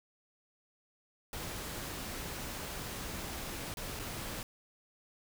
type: noise with dropouts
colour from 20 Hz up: pink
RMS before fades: -41 dBFS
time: 1.33-4.43 s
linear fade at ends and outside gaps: 1 ms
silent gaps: 3.74-3.771 / 3.992-3.996 s
effects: none